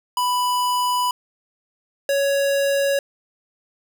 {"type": "tone pair in turn", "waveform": "square", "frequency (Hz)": [990, 557.2], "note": ["B5", "C#5"], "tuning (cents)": [4, 9], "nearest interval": "minor seventh", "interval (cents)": 995, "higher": "first", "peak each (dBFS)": [-19, -18], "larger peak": "second", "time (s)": [[0.17, 1.11], [2.09, 2.99]], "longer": "first", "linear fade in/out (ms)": 2, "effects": []}